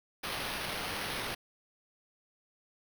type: noise with sample-and-hold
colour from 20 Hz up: violet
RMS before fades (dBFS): -37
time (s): 0.23-1.35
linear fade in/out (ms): 10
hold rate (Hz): 7350
effects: none